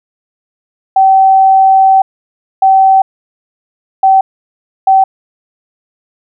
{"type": "tone bursts at uneven times", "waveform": "sine", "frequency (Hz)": 769, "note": "G5", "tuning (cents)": -33, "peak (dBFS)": -3, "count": 4, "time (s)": [[0.96, 2.02], [2.62, 3.02], [4.03, 4.21], [4.87, 5.04]], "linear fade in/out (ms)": 5, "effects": []}